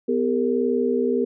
sine tone cluster, 248.6 / 401.1 / 462.4 Hz, B3 / G4 / A#4, +12 / +40 / -14 cents, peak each -23 dBFS, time 0.08-1.25 s, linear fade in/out 10 ms, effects none

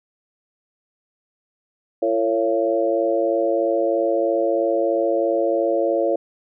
harmonic tone with a mistuned harmonic, 113.1 Hz, A2, 48 cents sharp, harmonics 3 / 4 / 5 / 6, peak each -23 / -24 / -20 / -25 dBFS, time 2.02-6.16 s, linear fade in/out 5 ms, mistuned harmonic 5, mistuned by -31 cents, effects none

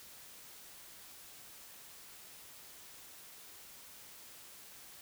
silence, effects white hiss -54 dBFS RMS until 5.01 s

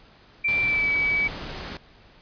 sine tone with pitch glide, 2349 to 2283 Hz, D7 to D7, 0 to -50 cents, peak -20 dBFS, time 0.44-1.28 s, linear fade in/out 10 ms, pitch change -50 cents, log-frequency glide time 0.62-0.9 s
pink noise, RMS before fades -35 dBFS, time 0.48-1.77 s, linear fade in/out 2 ms
effects pink hiss -53 dBFS RMS until 2.21 s + resampled to 11025 Hz

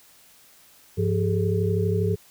sine tone cluster, 99.6 / 172.1 / 400 / 432.4 Hz, G2 / F3 / G4 / A4, +28 / -25 / +35 / -30 cents, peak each -23 / -27 / -28 / -27 dBFS, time 0.97-2.16 s, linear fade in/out 20 ms, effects white hiss -54 dBFS RMS until 2.3 s

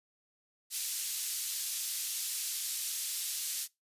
white band-pass noise, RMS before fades -36 dBFS, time 0.7-3.68 s, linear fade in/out 50 ms, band 3800 to 13000 Hz, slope 12 dB/octave, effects noise-tail reverb RT60 0.2 s tail -22 dB re dry + resampled to 32000 Hz

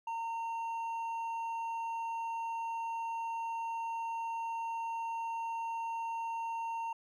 sine tone with hard clipping, 916 Hz, A#5, 31 cents flat, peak -36 dBFS, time 0.07-6.93 s, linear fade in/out 5 ms, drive 4 dB, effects none

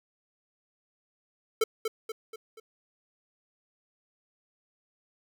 square tone with echo, 443.7 Hz, A4, 14 cents sharp, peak -22 dBFS, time 1.61-1.64 s, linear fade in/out 5 ms, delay 240 ms, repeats 4, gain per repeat -6 dB, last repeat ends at 2.6 s, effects none

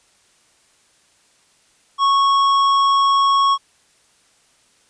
sine tone with hard clipping, 1104 Hz, C#6, 7 cents flat, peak -14 dBFS, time 1.98-3.58 s, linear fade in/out 50 ms, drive 9 dB, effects white hiss -57 dBFS RMS until 4.89 s + resampled to 22050 Hz

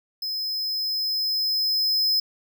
square tone with level ramp, 5100 Hz, D#8, 42 cents sharp, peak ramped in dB -27 to -19 dBFS, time 0.22-2.2 s, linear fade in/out 5 ms, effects 10-bit

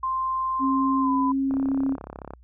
sine tone with pitch glide, 1046.5 to 1002.7 Hz, C6 to B5, 0 to +26 cents, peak -23 dBFS, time 0.03-1.32 s, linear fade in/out 5 ms, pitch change -74 cents, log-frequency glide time 1.01-1.1 s
sine tone, 270.3 Hz, C#4, 44 cents flat, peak -21 dBFS, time 0.59-1.97 s, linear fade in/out 50 ms
click train, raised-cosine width 1 ms, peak -22 dBFS, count 29, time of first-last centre 1.51-2.336 s, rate 33.9 Hz
effects added 60 Hz sine -49 dBFS peak until 2.43 s

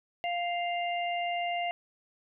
harmonic tone, 698.5 Hz, F5, in tune, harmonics 1 / 3 / 4, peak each -30 / -37 / -38 dBFS, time 0.24-1.71 s, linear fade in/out 0 ms, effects none

